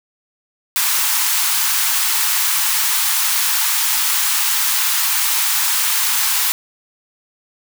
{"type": "high-pass noise", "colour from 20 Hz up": "white", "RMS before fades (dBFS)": -17, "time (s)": [0.76, 6.52], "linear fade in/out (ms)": 0, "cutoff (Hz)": 810, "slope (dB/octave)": 96, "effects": []}